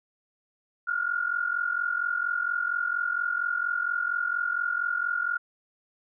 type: tone pair together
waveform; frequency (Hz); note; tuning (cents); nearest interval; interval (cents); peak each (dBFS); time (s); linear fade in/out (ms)
sine; 1397 / 1441.3; F6 / F#6; 0 / -46; minor second; 54; -28; 0.87-5.38; 10
effects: none